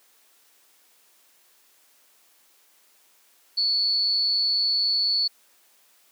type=tone with amplitude modulation; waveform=sine; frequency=4435 Hz; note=C#8; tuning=in tune; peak=-17 dBFS; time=3.57-5.28 s; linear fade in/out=10 ms; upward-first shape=sine; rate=204 Hz; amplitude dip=65%; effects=white hiss -60 dBFS RMS until 6.11 s + high-pass 300 Hz 12 dB/octave